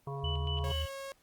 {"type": "harmonic tone", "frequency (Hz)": 138.59, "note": "C#3", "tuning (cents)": 0, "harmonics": [1, 3, 5, 7, 8], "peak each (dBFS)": [-37, -42, -44, -45, -46], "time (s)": [0.07, 0.72], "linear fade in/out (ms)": 2}
{"type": "tone with vibrato", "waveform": "sine", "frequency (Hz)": 77.78, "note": "D#2", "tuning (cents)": 0, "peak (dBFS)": -32, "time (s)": [0.23, 0.86], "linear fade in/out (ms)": 10, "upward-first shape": "triangle", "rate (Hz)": 5, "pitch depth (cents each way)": 28}
{"type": "tone with tremolo", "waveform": "sine", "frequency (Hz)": 2980, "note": "F#7", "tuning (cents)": 12, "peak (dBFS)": -36, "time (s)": [0.24, 0.88], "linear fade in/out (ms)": 5, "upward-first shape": "square", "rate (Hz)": 4.3, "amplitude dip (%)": 70}
{"type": "tone", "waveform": "sawtooth", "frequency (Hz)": 546, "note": "C#5", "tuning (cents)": -26, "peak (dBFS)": -36, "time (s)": [0.64, 1.12], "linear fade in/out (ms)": 0}
{"effects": ["pink hiss -68 dBFS RMS until 1.22 s", "Opus 24 kbps"]}